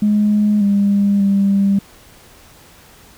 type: tone with pitch steps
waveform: sine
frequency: 209.2 / 201.1 / 197.9 Hz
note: G#3 / G3 / G3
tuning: +13 / +44 / +17 cents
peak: -10 dBFS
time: 0.02-1.79 s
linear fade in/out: 5 ms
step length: 590 ms
effects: tanh soft clip ceiling -6 dBFS + pink hiss -45 dBFS RMS until 3.17 s